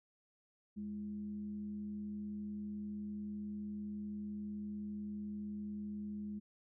sine tone with frequency modulation, 207.8 Hz, G#3, 1 cent sharp, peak -40 dBFS, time 0.76-6.4 s, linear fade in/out 20 ms, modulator 126 Hz, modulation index 0.28, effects none

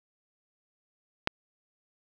click, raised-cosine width 0.3 ms, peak -8 dBFS, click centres 1.274 s, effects none

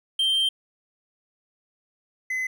triangle tone pair in turn, 3147 / 2033 Hz, G7 / B6, +6 / +50 cents, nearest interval minor sixth, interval 756 cents, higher first, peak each -18 / -23 dBFS, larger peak first, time 0.19-0.49 / 2.3-2.47 s, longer first, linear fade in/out 5 ms, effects none

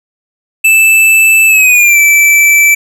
square tone with pitch glide, 2637 to 2322 Hz, E7 to D7, 0 to -20 cents, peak -4 dBFS, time 0.64-2.75 s, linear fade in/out 10 ms, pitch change -220 cents, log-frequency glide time 1.47-1.99 s, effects none

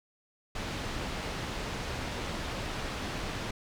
pink low-pass noise, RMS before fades -36 dBFS, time 0.55-3.51 s, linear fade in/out 5 ms, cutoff 4800 Hz, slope 12 dB/octave, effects none

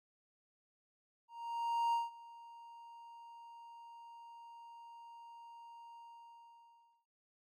triangle tone with ADSR envelope, 933 Hz, A#5, 1 cent sharp, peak -28 dBFS, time 1.28-7.06 s, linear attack 650 ms, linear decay 170 ms, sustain -22 dB, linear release 1100 ms, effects none

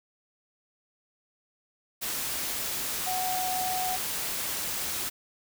sine tone in noise, 740 Hz, F#5, in tune, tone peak -29 dBFS, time 3.06-3.97 s, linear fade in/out 20 ms, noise white, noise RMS -32 dBFS, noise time 2.01-5.1 s, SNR 0 dB, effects none

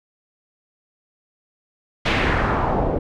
pink noise with low-pass filter sweep, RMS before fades -20 dBFS, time 2.05-2.99 s, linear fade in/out 10 ms, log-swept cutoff 3100 to 530 Hz, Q 1.7, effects none

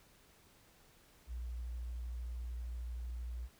sine tone with vibrato, 60 Hz, B1, 49 cents flat, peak -39 dBFS, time 1.27-3.49 s, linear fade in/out 50 ms, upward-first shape square, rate 13 Hz, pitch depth 16 cents each way, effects pink hiss -65 dBFS RMS until 3.59 s

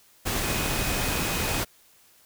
sine tone in noise, 2509 Hz, D#7, 14 cents sharp, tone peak -36 dBFS, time 0.42-1.61 s, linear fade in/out 20 ms, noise pink, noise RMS -27 dBFS, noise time 0.25-1.65 s, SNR -12 dB, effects white hiss -58 dBFS RMS until 2.25 s

